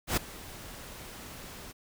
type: noise with ADSR envelope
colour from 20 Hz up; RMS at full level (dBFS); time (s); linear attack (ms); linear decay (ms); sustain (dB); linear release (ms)
pink; -26; 0.07-1.73; 100; 9; -19; 26
effects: none